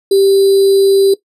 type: tone with sample-and-hold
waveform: sine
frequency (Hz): 391.7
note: G4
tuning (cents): -1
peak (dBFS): -6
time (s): 0.11-1.14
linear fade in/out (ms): 5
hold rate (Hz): 4410
effects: noise-tail reverb RT60 0.1 s tail -17 dB re dry + resampled to 32000 Hz